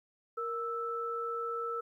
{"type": "tone pair together", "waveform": "sine", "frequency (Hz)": [466.6, 1318.5], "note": ["A#4", "E6"], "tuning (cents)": [2, 0], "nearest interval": "octave + tritone", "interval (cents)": 1798, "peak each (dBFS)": [-37, -35], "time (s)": [0.37, 1.81], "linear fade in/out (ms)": 10, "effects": ["12-bit"]}